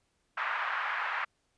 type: band-pass noise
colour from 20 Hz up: white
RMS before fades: -33 dBFS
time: 0.37-1.25 s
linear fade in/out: 10 ms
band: 890 to 1900 Hz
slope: 24 dB/octave
effects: pink hiss -75 dBFS RMS until 1.57 s + resampled to 22050 Hz